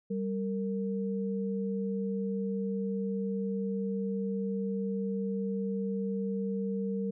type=tone pair together; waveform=sine; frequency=195.09 / 460 Hz; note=G3 / A#4; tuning=-8 / -23 cents; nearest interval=octave + minor third; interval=1485 cents; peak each=-31 / -35 dBFS; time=0.1-7.11 s; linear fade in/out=10 ms; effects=none